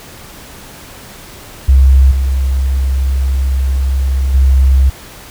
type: tone with level steps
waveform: sine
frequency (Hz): 66.5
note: C2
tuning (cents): +29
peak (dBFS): -3 / -10 / -5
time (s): 1.68-4.9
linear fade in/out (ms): 10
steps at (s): 2.11 / 4.34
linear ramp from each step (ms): 5
effects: pink hiss -34 dBFS RMS until 5.3 s